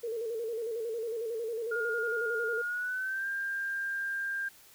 sine tone with vibrato, 456.4 Hz, A#4, 37 cents flat, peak -32 dBFS, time 0.03-2.62 s, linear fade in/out 10 ms, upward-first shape square, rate 11 Hz, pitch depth 60 cents each way
sine tone with pitch glide, 1421 to 1595 Hz, F6 to G6, +30 to +30 cents, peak -31 dBFS, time 1.71-4.49 s, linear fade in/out 10 ms, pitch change +200 cents, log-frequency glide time 2.62-3.28 s
effects white hiss -57 dBFS RMS until 4.74 s

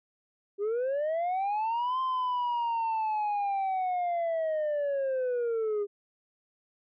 sine linear two-way sweep, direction up then down, 392 to 1046.5 to 402.4 Hz, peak -24 dBFS, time 0.58-5.87 s, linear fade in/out 50 ms, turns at 2 s, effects tanh soft clip ceiling -26 dBFS

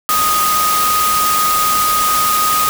sine tone in noise, 1244.5 Hz, D#6, in tune, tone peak -13 dBFS, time 0.09-2.69 s, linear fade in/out 0 ms, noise white, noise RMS -18 dBFS, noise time 0.09-2.69 s, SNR +2 dB, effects none

